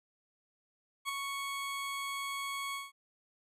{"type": "tone with ADSR envelope", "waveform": "20% pulse", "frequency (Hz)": 1108.7, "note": "C#6", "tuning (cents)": 0, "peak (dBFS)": -26, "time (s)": [1.05, 2.92], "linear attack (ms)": 41, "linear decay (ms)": 3, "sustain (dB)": -5, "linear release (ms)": 180, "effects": ["resampled to 32000 Hz"]}